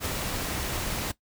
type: noise with ADSR envelope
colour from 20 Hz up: pink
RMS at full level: -28 dBFS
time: 0-1.12 s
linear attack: 57 ms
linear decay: 7 ms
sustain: -3 dB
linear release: 13 ms
effects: noise-tail reverb RT60 0.1 s tail -17 dB re dry